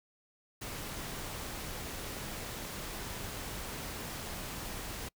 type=noise; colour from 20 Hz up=pink; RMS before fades=-41 dBFS; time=0.61-5.09 s; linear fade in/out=10 ms; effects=noise-tail reverb RT60 0.1 s tail -26 dB re dry